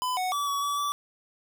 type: tone with pitch steps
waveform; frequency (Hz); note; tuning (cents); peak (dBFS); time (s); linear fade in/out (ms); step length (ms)
square; 1006 / 739 / 1151 / 1130 / 1146 / 1157; B5 / F#5 / D6 / C#6 / D6 / D6; +32 / -2 / -35 / +33 / -43 / -26; -27; 0.02-0.92; 0; 150
effects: none